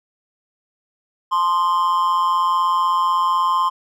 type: tone with amplitude modulation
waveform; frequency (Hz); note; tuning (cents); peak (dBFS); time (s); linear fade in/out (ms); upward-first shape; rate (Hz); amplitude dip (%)
triangle; 1046.5; C6; 0; -10; 1.31-3.7; 20; sine; 176; 70
effects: none